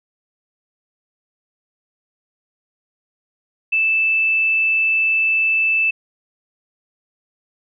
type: tone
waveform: sine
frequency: 2637 Hz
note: E7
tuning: in tune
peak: -14 dBFS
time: 3.72-5.91 s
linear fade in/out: 10 ms
effects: none